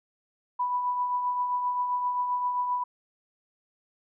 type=tone with tremolo; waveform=sine; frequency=987.8 Hz; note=B5; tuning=in tune; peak=-23 dBFS; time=0.59-2.84 s; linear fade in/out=10 ms; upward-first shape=triangle; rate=7.6 Hz; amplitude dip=45%; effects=none